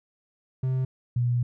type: tone pair in turn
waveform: triangle / sine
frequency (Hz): 130 / 121.46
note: C3 / B2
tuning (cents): -11 / -28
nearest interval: minor second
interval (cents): 117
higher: first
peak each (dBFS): -21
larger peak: neither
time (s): 0.63-0.85 / 1.16-1.43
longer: second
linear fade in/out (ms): 5
effects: none